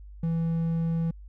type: tone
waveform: triangle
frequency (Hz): 165.2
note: E3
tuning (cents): +4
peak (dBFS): -22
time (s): 0.23-1.11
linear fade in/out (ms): 5
effects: added 50 Hz sine -42 dBFS peak until 1.28 s